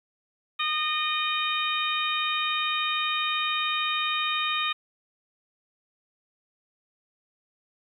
harmonic tone with a mistuned harmonic, 613 Hz, D#5, 26 cents flat, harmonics 2 / 3 / 4 / 5 / 6, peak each -29 / -35 / -30 / -33 / -30 dBFS, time 0.59-4.73 s, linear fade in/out 10 ms, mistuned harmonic 6, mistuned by +16 cents, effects 10-bit

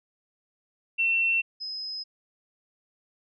sine tone pair in turn, 2703 / 5078 Hz, E7 / D#8, +43 / +34 cents, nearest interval major seventh, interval 1091 cents, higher second, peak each -21 / -32 dBFS, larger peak first, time 0.98-1.42 / 1.6-2.04 s, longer neither, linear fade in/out 20 ms, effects none

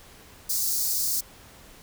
white high-pass noise, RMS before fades -26 dBFS, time 0.49-1.21 s, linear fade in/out 10 ms, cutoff 4400 Hz, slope 48 dB/octave, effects pink hiss -50 dBFS RMS until 1.82 s

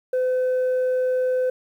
sine tone, 509 Hz, C5, 48 cents flat, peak -16 dBFS, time 0.13-1.5 s, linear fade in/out 5 ms, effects tanh soft clip ceiling -18 dBFS + 9-bit

